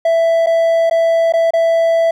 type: tone with dropouts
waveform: triangle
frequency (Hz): 662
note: E5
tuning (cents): +7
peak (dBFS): -8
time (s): 0.05-2.11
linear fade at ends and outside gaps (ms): 5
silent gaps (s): 0.462-0.468 / 0.898-0.91 / 1.324-1.336 / 1.507-1.535
effects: none